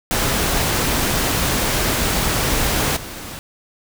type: noise with level steps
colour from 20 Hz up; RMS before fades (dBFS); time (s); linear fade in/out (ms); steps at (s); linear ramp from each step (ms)
pink; -19 / -32; 0.11-3.39; 0; 2.96; 10
effects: none